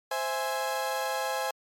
30% pulse chord, C augmented, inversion none, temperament equal, 523.3 / 659.3 / 830.6 Hz, C5 / E5 / G#5, 0 / 0 / 0 cents, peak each -30 / -33 / -29 dBFS, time 0.11-1.51 s, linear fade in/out 5 ms, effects MP3 64 kbps

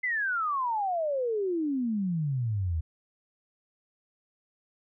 sine exponential sweep, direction down, 2072 to 76.7 Hz, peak -26 dBFS, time 0.03-2.81 s, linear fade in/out 10 ms, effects none

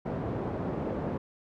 pink band-pass noise, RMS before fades -33 dBFS, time 0.05-1.18 s, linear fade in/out 10 ms, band 110 to 670 Hz, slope 12 dB/octave, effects none

